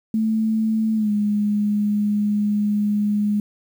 sine tone with pitch glide, 220 to 207.7 Hz, A3 to G#3, 0 to 0 cents, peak -17 dBFS, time 0.14-3.4 s, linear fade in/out 2 ms, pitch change -100 cents, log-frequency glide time 0.95-1.11 s, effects 8-bit

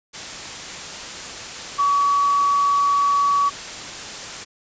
sine tone in noise, 1134 Hz, C#6, 39 cents sharp, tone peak -15 dBFS, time 1.78-3.5 s, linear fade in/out 20 ms, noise white, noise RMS -32 dBFS, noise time 0.13-4.45 s, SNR +14 dB, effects resampled to 16000 Hz

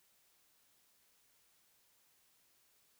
silence, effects white hiss -72 dBFS RMS until 2.99 s

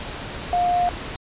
sine tone in noise, 709 Hz, F5, 26 cents sharp, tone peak -17 dBFS, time 0.53-0.89 s, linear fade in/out 0 ms, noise pink, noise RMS -32 dBFS, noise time 0-1.16 s, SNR +12 dB, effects resampled to 8000 Hz

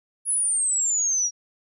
sine exponential sweep, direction down, 10548 to 5640 Hz, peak -20 dBFS, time 0.25-1.31 s, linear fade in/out 50 ms, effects none

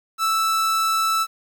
45% pulse tone, 1318.5 Hz, E6, in tune, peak -18 dBFS, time 0.18-1.27 s, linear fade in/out 50 ms, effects 9-bit

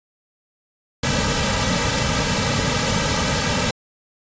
pink noise with comb filter, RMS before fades -20 dBFS, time 1.03-3.71 s, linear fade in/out 5 ms, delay 2.8 ms, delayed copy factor -0.95, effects resampled to 16000 Hz

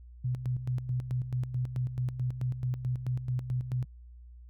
sine tone with tremolo, 125.7 Hz, B2, 31 cents sharp, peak -27 dBFS, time 0.24-3.85 s, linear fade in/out 10 ms, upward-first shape square, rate 4.6 Hz, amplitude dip 65%, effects added 60 Hz sine -47 dBFS peak until 4.49 s

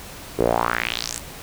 sawtooth tone with band-pass filter sweep, 58.27 Hz, A#1, in tune, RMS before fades -23 dBFS, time 0.38-1.2 s, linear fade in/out 20 ms, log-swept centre 390 to 9100 Hz, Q 3.4, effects pink hiss -38 dBFS RMS until 1.42 s

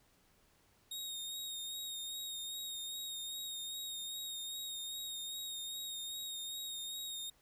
sawtooth tone with vibrato, 3729 Hz, A#7, in tune, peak -38 dBFS, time 0.91-7.3 s, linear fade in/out 5 ms, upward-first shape sine, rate 2.5 Hz, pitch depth 29 cents each way, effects pink hiss -70 dBFS RMS until 7.41 s

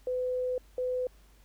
sine tone pair in turn, 504 / 504 Hz, B4 / B4, +35 / +35 cents, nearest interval unison, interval 0 cents, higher neither, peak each -28 dBFS, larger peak neither, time 0.07-0.58 / 0.78-1.07 s, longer first, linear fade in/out 2 ms, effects added 50 Hz sine -56 dBFS peak until 1.44 s + pink hiss -64 dBFS RMS until 1.44 s

